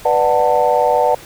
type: chord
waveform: sine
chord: B minor seventh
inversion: none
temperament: just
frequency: 493.9 / 592.7 / 740.8 / 889 Hz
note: B4 / D5 / F#5 / A5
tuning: 0 / +16 / +2 / +18 cents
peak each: -16 dBFS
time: 0.05-1.15 s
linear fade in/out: 5 ms
effects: tanh soft clip ceiling -1 dBFS + pink hiss -38 dBFS RMS until 1.25 s